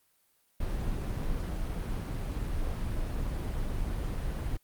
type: noise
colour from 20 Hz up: brown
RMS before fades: -32 dBFS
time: 0.6-4.57 s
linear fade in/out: 5 ms
effects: white hiss -70 dBFS RMS until 4.63 s + Opus 32 kbps